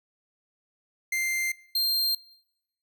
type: tone pair in turn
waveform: 45% pulse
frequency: 2093 / 4186 Hz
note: C7 / C8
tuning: 0 / 0 cents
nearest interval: octave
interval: 1200 cents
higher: second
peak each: -25 / -22 dBFS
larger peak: second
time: 1.12-1.52 / 1.75-2.15 s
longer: neither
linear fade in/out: 5 ms
effects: noise-tail reverb RT60 0.9 s tail -23 dB re dry